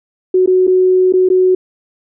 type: tone with dropouts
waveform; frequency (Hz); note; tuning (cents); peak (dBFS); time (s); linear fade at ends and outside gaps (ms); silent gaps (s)
sine; 370; F#4; 0; -7; 0.34-1.55; 5; 0.461-0.474 / 0.67-0.676 / 1.125-1.136 / 1.289-1.3
effects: none